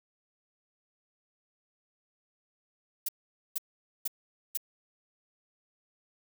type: noise bursts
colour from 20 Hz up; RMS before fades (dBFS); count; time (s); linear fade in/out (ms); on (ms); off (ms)
violet; -31; 4; 3.06-4.574; 5; 26; 470
effects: none